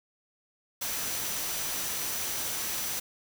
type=tone in noise; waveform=sine; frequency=5920 Hz; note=F#8; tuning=in tune; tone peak=-40 dBFS; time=0.81-3 s; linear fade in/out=10 ms; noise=white; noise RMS=-33 dBFS; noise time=0.81-3 s; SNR=-10 dB; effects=none